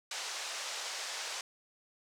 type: band-pass noise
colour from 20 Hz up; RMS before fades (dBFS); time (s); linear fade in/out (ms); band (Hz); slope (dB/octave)
white; -40; 0.11-1.41; 2; 500 to 7000; 24
effects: none